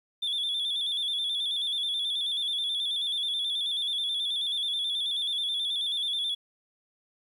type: tone with vibrato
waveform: sine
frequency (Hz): 3470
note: A7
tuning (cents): -25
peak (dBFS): -25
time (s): 0.22-6.35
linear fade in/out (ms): 10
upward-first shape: square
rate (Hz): 9.3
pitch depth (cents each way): 50
effects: tanh soft clip ceiling -25 dBFS + 10-bit